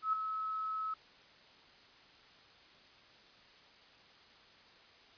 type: tone with ADSR envelope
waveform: sine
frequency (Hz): 1292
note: E6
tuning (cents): -35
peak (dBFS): -27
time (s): 0.02-0.94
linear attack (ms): 110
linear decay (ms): 5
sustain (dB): -8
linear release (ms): 5
effects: white hiss -60 dBFS RMS until 5.17 s + resampled to 11025 Hz